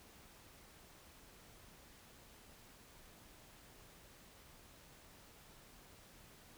silence, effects pink hiss -61 dBFS RMS until 6.57 s

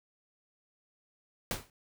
pink noise with exponential decay, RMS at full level -30 dBFS, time 1.51-1.7 s, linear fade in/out 1 ms, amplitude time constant 41 ms, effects none

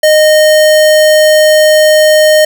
square tone, 616 Hz, D#5, 17 cents flat, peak -4 dBFS, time 0.03-2.45 s, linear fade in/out 5 ms, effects none

